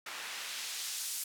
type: noise with band-pass filter sweep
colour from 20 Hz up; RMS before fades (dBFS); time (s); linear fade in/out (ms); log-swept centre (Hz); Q
white; -40; 0.06-1.24; 5; 1400 to 8600; 0.73
effects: none